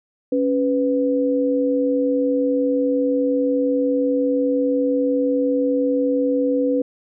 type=tone pair together; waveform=sine; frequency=277.2 / 497.2 Hz; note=C#4 / B4; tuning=0 / +12 cents; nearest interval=minor seventh; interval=1012 cents; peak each=-19 dBFS; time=0.32-6.82 s; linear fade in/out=5 ms; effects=none